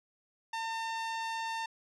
sawtooth tone, 904 Hz, A5, 47 cents sharp, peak -30 dBFS, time 0.53-1.66 s, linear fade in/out 5 ms, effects low-pass 6000 Hz 12 dB/octave

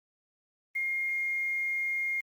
sine tone with quantisation, 2130 Hz, C7, 30 cents sharp, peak -28 dBFS, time 0.75-2.21 s, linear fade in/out 10 ms, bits 9, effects Opus 32 kbps

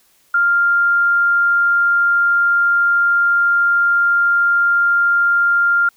sine tone, 1396.9 Hz, F6, in tune, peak -11 dBFS, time 0.34-5.89 s, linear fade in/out 5 ms, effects white hiss -56 dBFS RMS until 5.96 s

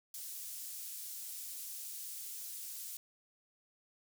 pink high-pass noise, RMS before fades -45 dBFS, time 0.14-2.97 s, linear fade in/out 2 ms, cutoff 8000 Hz, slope 12 dB/octave, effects none

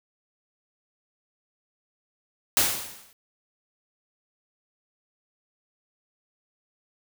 white noise with exponential decay, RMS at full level -18 dBFS, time 2.57-3.13 s, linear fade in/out 1 ms, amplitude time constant 120 ms, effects none

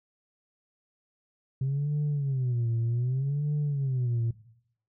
sine tone with vibrato, 130.81 Hz, C3, in tune, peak -23 dBFS, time 1.61-4.31 s, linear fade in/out 5 ms, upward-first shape sine, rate 0.65 Hz, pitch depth 220 cents each way, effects noise-tail reverb RT60 0.7 s tail -17 dB re dry + tanh soft clip ceiling -23 dBFS

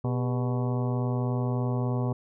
harmonic tone with a mistuned harmonic, 123.47 Hz, B2, in tune, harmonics 1 / 2 / 3 / 4 / 5 / 6 / 7 / 8 / 9, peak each -26 / -32 / -36 / -38 / -40 / -42 / -43 / -44 / -45 dBFS, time 0.04-2.13 s, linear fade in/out 5 ms, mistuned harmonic 3, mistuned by +110 cents, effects none

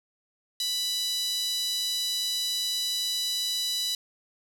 5% pulse tone with high-pass filter, 987.8 Hz, B5, in tune, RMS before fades -29 dBFS, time 0.6-3.95 s, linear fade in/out 2 ms, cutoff 3700 Hz, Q 5.6, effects none

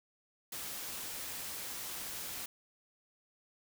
white noise, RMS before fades -42 dBFS, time 0.52-2.46 s, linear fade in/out 5 ms, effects none

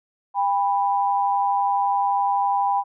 sine tone pair together, 800.3 / 987.8 Hz, G5 / B5, +36 / 0 cents, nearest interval major third, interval 364 cents, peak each -20 / -22 dBFS, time 0.34-2.84 s, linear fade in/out 50 ms, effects none

